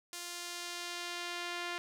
sawtooth tone with band-pass filter sweep, 349.2 Hz, F4, in tune, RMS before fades -41 dBFS, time 0.13-1.78 s, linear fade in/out 0 ms, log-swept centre 7400 to 2400 Hz, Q 0.77, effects none

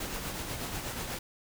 pink noise with tremolo, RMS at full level -35 dBFS, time 0-1.19 s, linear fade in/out 5 ms, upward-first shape triangle, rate 8.2 Hz, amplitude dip 45%, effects none

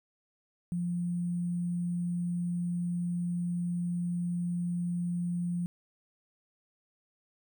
sine tone with sample-and-hold, 174.61 Hz, F3, in tune, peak -29 dBFS, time 0.72-5.66 s, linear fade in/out 0 ms, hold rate 8820 Hz, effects none

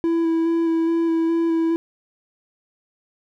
triangle tone with vibrato, 330.5 Hz, E4, 5 cents sharp, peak -15 dBFS, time 0.04-1.76 s, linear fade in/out 0 ms, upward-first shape square, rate 2.4 Hz, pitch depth 13 cents each way, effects none

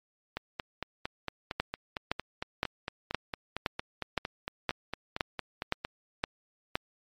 two click trains, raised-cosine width 0.3 ms, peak -11 / -17 dBFS, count 11 / 25, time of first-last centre 1.6-6.755 / 0.37-5.849 s, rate 1.94 / 4.38 Hz, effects MP3 64 kbps

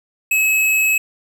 square tone, 2575 Hz, E7, 41 cents flat, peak -14 dBFS, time 0.31-0.98 s, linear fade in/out 5 ms, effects none

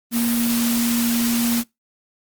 sine tone in noise, 235.3 Hz, A#3, 16 cents sharp, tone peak -18 dBFS, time 0.11-1.64 s, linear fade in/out 50 ms, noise white, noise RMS -25 dBFS, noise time 0.11-1.64 s, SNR +4 dB, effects noise-tail reverb RT60 0.2 s tail -24 dB re dry + Opus 32 kbps

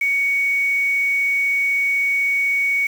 sine tone with quantisation, 2236 Hz, C#7, 14 cents sharp, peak -16 dBFS, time 0.01-2.87 s, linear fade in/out 5 ms, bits 6, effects none

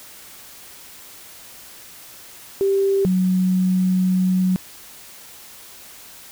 sine tone pair in turn, 392 / 185 Hz, G4 / F#3, 0 / 0 cents, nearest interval octave + minor second, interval 1300 cents, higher first, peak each -15 dBFS, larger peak neither, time 2.61-3.05 / 3.05-4.56 s, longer second, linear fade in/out 0 ms, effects white hiss -42 dBFS RMS until 6.31 s

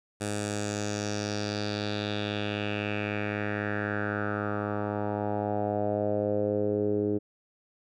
10% pulse tone with low-pass filter sweep, 103.83 Hz, G#2, in tune, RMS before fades -30 dBFS, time 0.2-7.19 s, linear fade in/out 20 ms, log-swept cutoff 9000 to 370 Hz, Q 3.6, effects none

